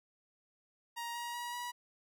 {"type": "tone with pitch steps", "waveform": "sawtooth", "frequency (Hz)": [940, 949.8, 959.8, 969.8], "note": ["A#5", "A#5", "B5", "B5"], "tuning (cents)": [14, 32, -50, -32], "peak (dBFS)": -35, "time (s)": [0.96, 1.72], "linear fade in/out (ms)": 20, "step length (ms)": 190, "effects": []}